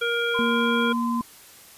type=harmonic tone; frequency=470.5 Hz; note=A#4; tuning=16 cents sharp; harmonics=1 / 3 / 5 / 7; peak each=-26 / -25 / -33 / -30 dBFS; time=0.01-0.93 s; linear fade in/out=10 ms
type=tone; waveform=sine; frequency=1026 Hz; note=C6; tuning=34 cents flat; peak=-27 dBFS; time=0.34-1.22 s; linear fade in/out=10 ms
type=tone with pitch glide; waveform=sine; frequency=233.1 to 234.9 Hz; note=A#3 to A#3; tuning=0 to +13 cents; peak=-23 dBFS; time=0.39-1.21 s; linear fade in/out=0 ms; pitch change=+13 cents; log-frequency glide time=0.49-0.95 s
effects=white hiss -48 dBFS RMS until 1.77 s + resampled to 32000 Hz